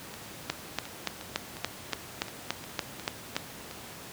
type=two click trains; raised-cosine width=0.2 ms; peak=-23 / -10 dBFS; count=11 / 11; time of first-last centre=0.14-3.711 / 0.5-3.365 s; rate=2.8 / 3.49 Hz; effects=pink hiss -44 dBFS RMS until 4.12 s + high-pass 100 Hz 12 dB/octave